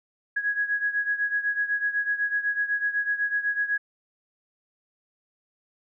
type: beating tone pair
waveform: sine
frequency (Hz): 1661.2 / 1669.2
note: G#6 / G#6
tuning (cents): 0 / +8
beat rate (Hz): 8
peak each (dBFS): -25 / -29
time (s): 0.36-3.78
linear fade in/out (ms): 10
effects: none